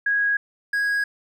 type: tone pair in turn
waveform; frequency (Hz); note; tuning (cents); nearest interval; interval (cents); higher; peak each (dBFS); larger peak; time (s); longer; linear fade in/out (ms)
sine / triangle; 1651 / 1651; G#6 / G#6; -11 / -11; unison; 0; neither; -18; neither; 0.06-0.37 / 0.73-1.04; neither; 5
effects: none